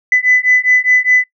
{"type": "beating tone pair", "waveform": "sine", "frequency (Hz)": [2000, 2004.9], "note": ["B6", "B6"], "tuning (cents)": [21, 26], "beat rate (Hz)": 4.9, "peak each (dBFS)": -11, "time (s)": [0.12, 1.24], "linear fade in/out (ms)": 2, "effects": ["noise-tail reverb RT60 0.1 s tail -20 dB re dry", "tanh soft clip ceiling -1 dBFS"]}